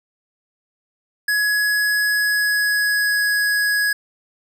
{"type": "tone with pitch glide", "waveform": "square", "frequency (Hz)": [1681, 1668.4], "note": ["G#6", "G#6"], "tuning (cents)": [20, 7], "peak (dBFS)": -17, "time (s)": [1.28, 3.93], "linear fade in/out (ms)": 5, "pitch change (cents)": -13, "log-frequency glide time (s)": [2.07, 3.33], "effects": []}